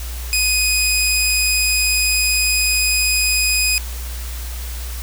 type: tone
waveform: 15% pulse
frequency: 2500 Hz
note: D#7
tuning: 8 cents sharp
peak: -8 dBFS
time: 0.33-3.78 s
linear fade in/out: 0 ms
effects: added 60 Hz sine -25 dBFS peak until 5.02 s + white hiss -34 dBFS RMS until 5.02 s